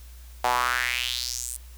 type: tone with high-pass filter sweep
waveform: sawtooth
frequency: 123.47 Hz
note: B2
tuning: in tune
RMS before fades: -27 dBFS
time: 0.44-1.57 s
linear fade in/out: 5 ms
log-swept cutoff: 760 to 9600 Hz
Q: 3.7
effects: added 60 Hz sine -42 dBFS peak until 1.77 s + white hiss -54 dBFS RMS until 1.77 s